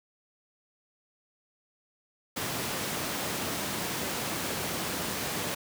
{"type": "high-pass noise", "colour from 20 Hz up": "pink", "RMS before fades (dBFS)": -33, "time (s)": [2.36, 5.55], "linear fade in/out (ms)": 10, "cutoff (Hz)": 140, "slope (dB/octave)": 12, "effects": []}